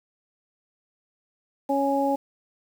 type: harmonic tone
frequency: 277.2 Hz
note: C#4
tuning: in tune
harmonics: 1 / 2 / 3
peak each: -25 / -25 / -25 dBFS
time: 1.69-2.16 s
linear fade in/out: 10 ms
effects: 8-bit

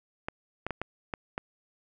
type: clicks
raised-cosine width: 0.5 ms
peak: -17 dBFS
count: 6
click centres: 0.285 / 0.666 / 0.707 / 0.816 / 1.138 / 1.379 s
effects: none

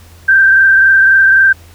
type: tone with frequency modulation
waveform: sine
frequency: 1570 Hz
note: G6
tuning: 2 cents sharp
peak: -4 dBFS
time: 0.28-1.53 s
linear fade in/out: 10 ms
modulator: 23.8 Hz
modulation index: 1.3
effects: added 84 Hz sine -37 dBFS peak until 1.74 s + pink hiss -43 dBFS RMS until 1.74 s

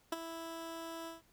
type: tone with ADSR envelope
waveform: 15% pulse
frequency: 329.6 Hz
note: E4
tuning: in tune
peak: -25 dBFS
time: 0.12-1.22 s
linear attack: 6 ms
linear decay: 22 ms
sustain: -11 dB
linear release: 150 ms
effects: pink hiss -69 dBFS RMS until 1.32 s

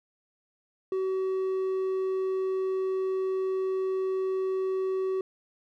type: tone with hard clipping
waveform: sine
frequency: 378.8 Hz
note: F#4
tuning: 41 cents sharp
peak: -27 dBFS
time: 0.92-5.21 s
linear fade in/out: 2 ms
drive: 3 dB
effects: none

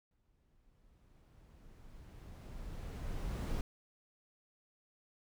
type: noise with exponential growth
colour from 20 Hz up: brown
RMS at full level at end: -35 dBFS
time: 0.11-3.61 s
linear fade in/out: 2 ms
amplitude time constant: 760 ms
effects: none

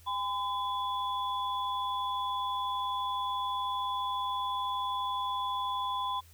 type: tone cluster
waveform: sine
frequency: 806 / 1014 / 3427 Hz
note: G5 / B5 / A7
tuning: +48 / +45 / -46 cents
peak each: -39 / -31 / -40 dBFS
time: 0.06-6.21 s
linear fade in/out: 20 ms
effects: added 83 Hz sine -55 dBFS peak until 6.33 s + white hiss -61 dBFS RMS until 6.33 s

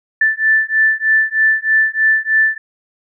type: beating tone pair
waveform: sine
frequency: 1760 / 1763.2 Hz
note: A6 / A6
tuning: 0 / +3 cents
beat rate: 3.2 Hz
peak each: -14 dBFS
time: 0.21-2.58 s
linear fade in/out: 5 ms
effects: none

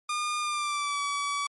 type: tone with pitch glide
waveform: sawtooth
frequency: 1211 to 1143 Hz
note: D#6 to D6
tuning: -47 to -47 cents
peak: -24 dBFS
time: 0.09-1.47 s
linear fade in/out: 5 ms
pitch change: -100 cents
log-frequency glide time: 0.4-1.01 s
effects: MP3 48 kbps

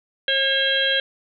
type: harmonic tone with a mistuned harmonic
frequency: 540 Hz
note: C#5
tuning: 45 cents flat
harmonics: 1 / 3 / 4 / 5 / 6 / 7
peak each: -26 / -22 / -33 / -30 / -21 / -28 dBFS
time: 0.28-1 s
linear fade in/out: 2 ms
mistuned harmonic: 7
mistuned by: +75 cents
effects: none

